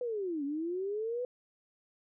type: linear two-way sweep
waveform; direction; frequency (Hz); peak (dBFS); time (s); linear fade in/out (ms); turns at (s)
sine; down then up; 503 to 274.7 to 503; -32; 0.01-1.25; 2; 0.44
effects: none